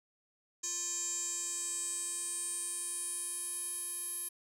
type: tone with band-pass filter sweep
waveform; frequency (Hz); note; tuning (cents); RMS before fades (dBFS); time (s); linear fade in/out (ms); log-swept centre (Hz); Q
square; 349.2; F4; 0; -38; 0.63-4.29; 10; 6900 to 11000; 9.8
effects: none